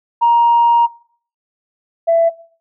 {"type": "tone pair in turn", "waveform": "sine", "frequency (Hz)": [940, 666.6], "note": ["A#5", "E5"], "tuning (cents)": [14, 19], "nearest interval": "tritone", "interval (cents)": 595, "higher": "first", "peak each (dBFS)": [-7, -8], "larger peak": "first", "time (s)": [[0.21, 0.87], [2.07, 2.3]], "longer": "first", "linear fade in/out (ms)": 20, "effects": ["noise-tail reverb RT60 0.5 s tail -20 dB re dry", "tanh soft clip ceiling -4 dBFS"]}